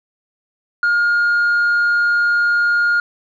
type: tone with tanh clipping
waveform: sine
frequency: 1420 Hz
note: F6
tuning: 28 cents sharp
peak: -13 dBFS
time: 0.83-3 s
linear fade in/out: 2 ms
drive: 1 dB
effects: none